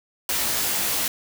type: noise with comb filter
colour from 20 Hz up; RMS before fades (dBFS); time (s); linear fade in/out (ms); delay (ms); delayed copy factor
white; -24; 0.29-1.08; 2; 17; +0.95
effects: none